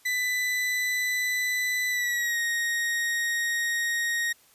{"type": "tone with pitch glide", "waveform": "40% pulse", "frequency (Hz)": [1994, 1871.2], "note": ["B6", "A#6"], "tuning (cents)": [16, 6], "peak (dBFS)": -24, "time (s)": [0.05, 4.33], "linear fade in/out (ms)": 10, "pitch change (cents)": -110, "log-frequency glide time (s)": [1.89, 2.38], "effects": ["white hiss -59 dBFS RMS until 4.54 s", "resampled to 32000 Hz"]}